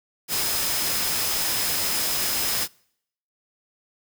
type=tone in noise; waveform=sine; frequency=5090 Hz; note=D#8; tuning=39 cents sharp; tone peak=-31 dBFS; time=0.28-2.68 s; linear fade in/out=50 ms; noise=white; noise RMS=-25 dBFS; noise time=0.28-2.68 s; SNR=-9 dB; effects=noise-tail reverb RT60 0.7 s tail -26 dB re dry